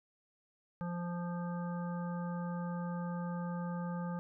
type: harmonic tone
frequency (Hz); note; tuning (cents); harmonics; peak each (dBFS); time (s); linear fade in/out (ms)
174.3; F3; -3; 1 / 3 / 5 / 7 / 9; -36 / -46 / -47 / -49 / -54; 0.81-4.19; 0
effects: none